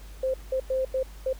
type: tone bursts at uneven times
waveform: sine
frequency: 523 Hz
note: C5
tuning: 1 cent flat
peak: -23 dBFS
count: 5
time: 0.23-0.34 / 0.52-0.6 / 0.7-0.85 / 0.94-1.03 / 1.26-1.33 s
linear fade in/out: 5 ms
effects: added 50 Hz sine -41 dBFS peak until 1.39 s + pink hiss -52 dBFS RMS until 1.39 s

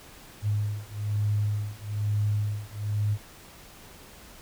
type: beating tone pair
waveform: sine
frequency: 103.83 / 104.93 Hz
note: G#2 / G#2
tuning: 0 / +18 cents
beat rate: 1.1 Hz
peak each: -28 / -28 dBFS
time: 0.42-3.18 s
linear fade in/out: 50 ms
effects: pink hiss -49 dBFS RMS until 4.41 s

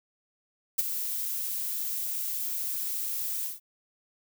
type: noise with ADSR envelope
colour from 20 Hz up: violet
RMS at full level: -22 dBFS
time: 0.78-3.6 s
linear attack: 13 ms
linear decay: 21 ms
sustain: -10 dB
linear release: 160 ms
effects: none

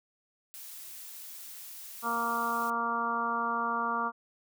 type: noise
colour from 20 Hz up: blue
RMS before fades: -45 dBFS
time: 0.54-2.7 s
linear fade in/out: 0 ms
type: harmonic tone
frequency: 233.1 Hz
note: A#3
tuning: in tune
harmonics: 1 / 2 / 3 / 4 / 5 / 6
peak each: -39 / -41 / -39 / -34 / -31 / -36 dBFS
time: 2.02-4.12 s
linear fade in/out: 50 ms
effects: none

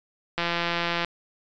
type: click train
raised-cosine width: 0.3 ms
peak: -10 dBFS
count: 115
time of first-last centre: 0.38-1.047 s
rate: 171 Hz
effects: resampled to 16000 Hz

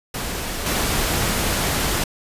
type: noise with level steps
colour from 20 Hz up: pink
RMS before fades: -27 / -21 dBFS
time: 0.14-2.04 s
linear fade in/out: 5 ms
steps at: 0.66 s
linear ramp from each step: 2 ms
effects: resampled to 32000 Hz

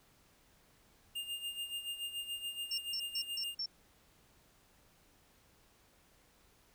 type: tone with tremolo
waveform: square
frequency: 2816 Hz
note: F7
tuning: 14 cents sharp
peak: -37 dBFS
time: 1.15-3.55 s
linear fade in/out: 10 ms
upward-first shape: sine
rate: 7 Hz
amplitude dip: 70%
type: tone bursts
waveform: sine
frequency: 5420 Hz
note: E8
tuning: 47 cents sharp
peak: -35 dBFS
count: 5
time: 2.71-3.66 s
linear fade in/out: 5 ms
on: 70 ms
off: 150 ms
effects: pink hiss -67 dBFS RMS until 6.74 s

